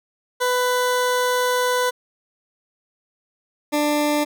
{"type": "tone pair in turn", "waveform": "20% pulse", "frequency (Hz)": [497.9, 296.1], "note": ["B4", "D4"], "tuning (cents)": [14, 14], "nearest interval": "major sixth", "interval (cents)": 900, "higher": "first", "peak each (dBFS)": -13, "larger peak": "neither", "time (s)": [[0.4, 1.91], [3.72, 4.25]], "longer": "first", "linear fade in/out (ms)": 20, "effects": []}